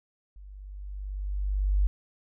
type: tone with level ramp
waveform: sine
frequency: 49 Hz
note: G1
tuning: in tune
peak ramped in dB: -44 to -19 dBFS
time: 0.36-1.87 s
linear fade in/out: 0 ms
effects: none